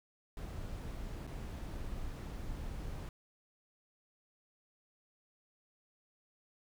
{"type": "noise with dropouts", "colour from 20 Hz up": "brown", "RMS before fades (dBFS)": -42, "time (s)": [0.37, 3.09], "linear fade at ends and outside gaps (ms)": 1, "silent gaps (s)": [1.268, 1.274], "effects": []}